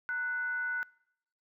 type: tone with frequency modulation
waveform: sine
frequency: 1480 Hz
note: F#6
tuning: in tune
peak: -31 dBFS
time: 0.09-0.83 s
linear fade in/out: 0 ms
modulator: 559 Hz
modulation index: 0.25
effects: noise-tail reverb RT60 0.8 s tail -25 dB re dry